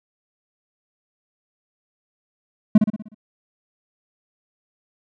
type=tone with echo; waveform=triangle; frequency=213.5 Hz; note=G#3; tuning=48 cents sharp; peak=-4 dBFS; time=2.75-2.78 s; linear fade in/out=5 ms; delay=61 ms; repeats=6; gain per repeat=-6 dB; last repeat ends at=3.146 s; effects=none